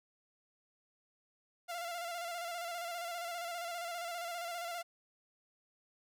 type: tone with vibrato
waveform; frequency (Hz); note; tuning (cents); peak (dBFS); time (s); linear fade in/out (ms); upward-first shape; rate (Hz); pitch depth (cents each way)
sawtooth; 690; F5; -21; -35; 1.68-4.83; 20; square; 15; 38
effects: none